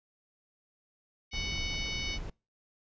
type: harmonic tone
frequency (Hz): 743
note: F#5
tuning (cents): +7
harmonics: 3 / 4 / 5 / 6 / 7 / 8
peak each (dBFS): -38 / -40 / -42 / -44 / -45 / -46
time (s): 1.31-2.19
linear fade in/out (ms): 50
type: noise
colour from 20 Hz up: brown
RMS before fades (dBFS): -38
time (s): 1.33-2.3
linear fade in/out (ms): 5
effects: noise-tail reverb RT60 0.3 s tail -25 dB re dry + resampled to 16000 Hz